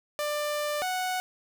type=tone pair in turn; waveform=sawtooth; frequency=593 / 738.6 Hz; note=D5 / F#5; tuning=+17 / -3 cents; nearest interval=major third; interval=380 cents; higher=second; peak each=-24 dBFS; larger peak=neither; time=0.19-0.82 / 0.82-1.2 s; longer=first; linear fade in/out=0 ms; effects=9-bit

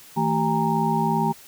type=tone cluster; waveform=sine; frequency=161.4 / 223.9 / 386.7 / 811 / 929 Hz; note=E3 / A3 / G4 / G#5 / A#5; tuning=-36 / +30 / -24 / -41 / -6 cents; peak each=-25 / -25 / -29 / -26 / -24 dBFS; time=0.16-1.33 s; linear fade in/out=20 ms; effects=white hiss -47 dBFS RMS until 1.47 s

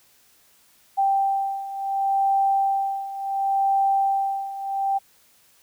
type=beating tone pair; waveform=sine; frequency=784 / 784.7 Hz; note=G5 / G5; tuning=0 / +2 cents; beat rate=0.7 Hz; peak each=-25 / -21 dBFS; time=0.97-4.99 s; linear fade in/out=20 ms; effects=white hiss -58 dBFS RMS until 5.62 s

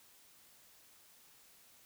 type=silence; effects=white hiss -63 dBFS RMS until 1.85 s

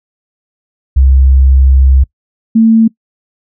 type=tone pair in turn; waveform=sine; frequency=66.4 / 224.4 Hz; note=C2 / A3; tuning=+26 / +34 cents; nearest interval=octave + major sixth; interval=2108 cents; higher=second; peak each=-3 dBFS; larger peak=neither; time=0.96-2.04 / 2.55-2.88 s; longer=first; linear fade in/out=10 ms; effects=noise-tail reverb RT60 0.1 s tail -23 dB re dry

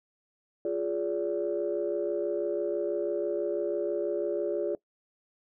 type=chord; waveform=sine; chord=D diminished; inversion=first; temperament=equal with one note detuned; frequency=349.2 / 415.3 / 576.6 Hz; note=F4 / Ab4 / D5; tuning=0 / 0 / -32 cents; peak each=-31 dBFS; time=0.65-4.75 s; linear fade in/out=2 ms; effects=noise-tail reverb RT60 0.1 s tail -21 dB re dry + tanh soft clip ceiling -19 dBFS

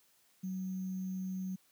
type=tone with sample-and-hold; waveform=sine; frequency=187.2 Hz; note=F#3; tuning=20 cents sharp; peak=-35 dBFS; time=0.43-1.56 s; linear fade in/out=10 ms; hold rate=6300 Hz; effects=white hiss -69 dBFS RMS until 1.71 s + high-pass 100 Hz 12 dB/octave

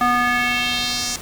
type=tone with band-pass filter sweep; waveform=square; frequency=244.3 Hz; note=B3; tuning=19 cents flat; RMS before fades=-20 dBFS; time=0.01-1.16 s; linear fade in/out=0 ms; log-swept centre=1100 to 6500 Hz; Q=2.2; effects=pink hiss -35 dBFS RMS until 1.21 s

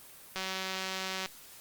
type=click train; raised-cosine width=0.2 ms; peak=-18 dBFS; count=171; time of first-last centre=0.36-1.259 s; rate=189 Hz; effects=white hiss -52 dBFS RMS until 1.6 s + Opus 32 kbps

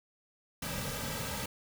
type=noise with comb filter; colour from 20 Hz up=pink; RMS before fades=-37 dBFS; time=0.62-1.46 s; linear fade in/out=5 ms; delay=2.8 ms; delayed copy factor=-0.95; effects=none

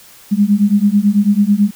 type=beating tone pair; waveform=sine; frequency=200 / 209.1 Hz; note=G3 / G#3; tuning=+35 / +12 cents; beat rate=9.1 Hz; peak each=-12 dBFS; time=0.31-1.71 s; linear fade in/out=20 ms; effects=white hiss -42 dBFS RMS until 1.75 s

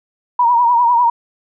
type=tone with vibrato; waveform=sine; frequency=955 Hz; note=A#5; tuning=42 cents sharp; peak=-9 dBFS; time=0.39-1.1 s; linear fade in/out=5 ms; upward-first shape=triangle; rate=10 Hz; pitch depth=78 cents each way; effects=none

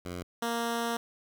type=tone pair in turn; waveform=10% pulse; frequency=88.6 / 233.2 Hz; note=F2 / A#3; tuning=+25 / +1 cents; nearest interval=octave + perfect fourth; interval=1676 cents; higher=second; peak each=-28 / -21 dBFS; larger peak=second; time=0.05-0.23 / 0.42-0.97 s; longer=second; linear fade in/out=5 ms; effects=none

